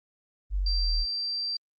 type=exponential sweep; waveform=sine; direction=down; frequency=49.44 to 37.41 Hz; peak=-24 dBFS; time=0.5-1.06 s; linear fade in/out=50 ms
type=tone; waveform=sine; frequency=4699 Hz; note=D8; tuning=in tune; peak=-28 dBFS; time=0.66-1.57 s; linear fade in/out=5 ms
effects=Opus 32 kbps